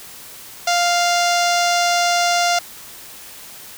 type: tone with low-pass filter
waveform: sawtooth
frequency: 698.5 Hz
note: F5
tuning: in tune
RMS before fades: -17 dBFS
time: 0.67-2.59 s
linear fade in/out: 5 ms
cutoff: 6000 Hz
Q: 2.6
effects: white hiss -38 dBFS RMS until 3.77 s